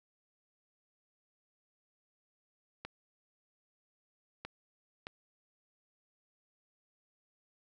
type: clicks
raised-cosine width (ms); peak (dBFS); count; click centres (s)
0.3; -25; 3; 2.85 / 4.45 / 5.069
effects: none